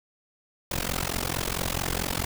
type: noise with amplitude modulation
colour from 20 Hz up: pink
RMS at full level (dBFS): -25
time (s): 0.71-2.25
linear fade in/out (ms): 5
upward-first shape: sine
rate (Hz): 44.5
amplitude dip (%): 100
effects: none